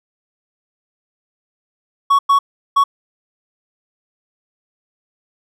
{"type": "tone bursts at uneven times", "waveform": "triangle", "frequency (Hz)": 1115, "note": "C#6", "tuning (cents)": 10, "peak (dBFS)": -7, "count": 3, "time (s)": [[2.1, 2.19], [2.29, 2.39], [2.76, 2.84]], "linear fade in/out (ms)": 10, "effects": []}